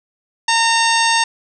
harmonic tone, 915 Hz, A#5, 32 cents flat, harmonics 1 / 2 / 3 / 4 / 5 / 6 / 7 / 9, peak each -16 / -19 / -21 / -22 / -23 / -24 / -24 / -26 dBFS, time 0.48-1.24 s, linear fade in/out 5 ms, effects none

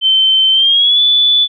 sine tone with pitch glide, 3091 to 3470 Hz, G7 to A7, -25 to -25 cents, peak -7 dBFS, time 0.01-1.48 s, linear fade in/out 50 ms, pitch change +200 cents, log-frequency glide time 0.52-1.01 s, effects none

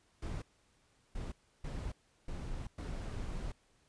brown noise bursts at uneven times, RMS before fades -40 dBFS, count 5, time 0.22-0.42 / 1.15-1.32 / 1.64-1.92 / 2.28-2.67 / 2.78-3.52 s, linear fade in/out 5 ms, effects pink hiss -71 dBFS RMS until 3.88 s + resampled to 22050 Hz

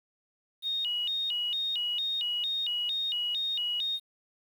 sine tone with vibrato, 3283 Hz, G#7, 21 cents flat, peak -28 dBFS, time 0.62-4 s, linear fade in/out 50 ms, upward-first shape square, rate 2.2 Hz, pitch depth 210 cents each way, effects 9-bit

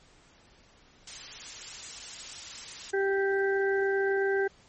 blue noise, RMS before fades -36 dBFS, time 1.07-2.91 s, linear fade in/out 5 ms
harmonic tone, 392 Hz, G4, in tune, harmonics 1 / 2 / 4 / 5, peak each -25 / -36 / -31 / -42 dBFS, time 2.93-4.48 s, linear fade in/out 10 ms
effects pink hiss -59 dBFS RMS until 4.68 s + MP3 32 kbps

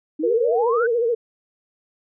sine exponential sweep, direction up, 293.7 to 1565 Hz, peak -22 dBFS, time 0.19-0.87 s, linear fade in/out 10 ms
sine tone with vibrato, 468.9 Hz, A#4, 10 cents sharp, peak -17 dBFS, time 0.23-1.15 s, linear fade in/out 10 ms, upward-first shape sine, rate 14 Hz, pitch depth 78 cents each way
effects none

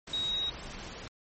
sine tone in noise, 3800 Hz, A#7, 33 cents sharp, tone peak -29 dBFS, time 0.13-0.5 s, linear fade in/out 5 ms, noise pink, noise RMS -43 dBFS, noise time 0.07-1.08 s, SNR +11 dB, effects MP3 32 kbps

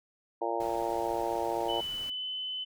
harmonic tone, 115.5 Hz, A#2, 16 cents flat, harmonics 3 / 4 / 5 / 6 / 7 / 8, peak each -36 / -36 / -36 / -36 / -36 / -36 dBFS, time 0.41-1.81 s, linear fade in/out 10 ms
pink noise, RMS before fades -48 dBFS, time 0.6-2.1 s, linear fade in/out 5 ms
sine tone with pitch glide, 2993 to 3026 Hz, F#7 to F#7, +19 to +38 cents, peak -33 dBFS, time 1.68-2.65 s, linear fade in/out 20 ms, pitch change +19 cents, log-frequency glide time 2.02-2.26 s
effects none

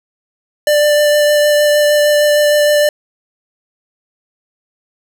square tone with vibrato, 592 Hz, D5, 14 cents sharp, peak -9 dBFS, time 0.67-2.89 s, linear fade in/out 2 ms, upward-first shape sine, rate 6.5 Hz, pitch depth 10 cents each way, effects none

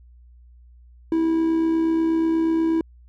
triangle tone with amplitude modulation, 326 Hz, E4, 19 cents flat, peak -14 dBFS, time 1.12-2.81 s, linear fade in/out 2 ms, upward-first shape sine, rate 68.3 Hz, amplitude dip 35%, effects added 60 Hz sine -46 dBFS peak until 3.08 s

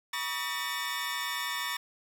20% pulse tone cluster, 968 / 1131 / 1260 / 1803 Hz, B5 / C#6 / D#6 / A6, -35 / +34 / +21 / +42 cents, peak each -33 / -32 / -39 / -30 dBFS, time 0.13-1.77 s, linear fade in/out 5 ms, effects none

